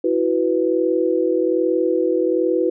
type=chord; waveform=sine; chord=E suspended second; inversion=none; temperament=just; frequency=329.6 / 370.8 / 494.4 Hz; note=E4 / F#4 / B4; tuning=0 / +4 / +2 cents; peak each=-20 dBFS; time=0.04-2.7 s; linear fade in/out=5 ms; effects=none